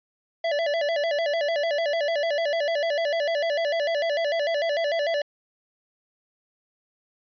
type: tone with vibrato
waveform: square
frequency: 622.3 Hz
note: D#5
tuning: in tune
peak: -23 dBFS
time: 0.44-5.22 s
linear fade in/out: 5 ms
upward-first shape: square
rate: 6.7 Hz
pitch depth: 120 cents each way
effects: resampled to 11025 Hz